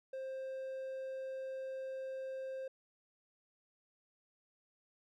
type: tone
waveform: triangle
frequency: 528 Hz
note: C5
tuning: 16 cents sharp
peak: -38 dBFS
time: 0.13-2.68 s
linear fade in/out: 5 ms
effects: none